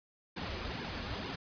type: noise with flanger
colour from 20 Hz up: pink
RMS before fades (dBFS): -39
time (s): 0.36-1.36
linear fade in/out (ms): 10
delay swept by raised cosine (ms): 1.5 to 7.1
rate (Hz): 2.2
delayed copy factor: -0.9
effects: resampled to 11025 Hz